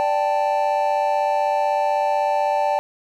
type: chord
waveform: triangle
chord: D suspended fourth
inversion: none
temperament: equal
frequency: 587.3 / 784 / 880 Hz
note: D5 / G5 / A5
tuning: 0 / 0 / 0 cents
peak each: -20 dBFS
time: 0-2.79 s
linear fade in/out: 0 ms
effects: none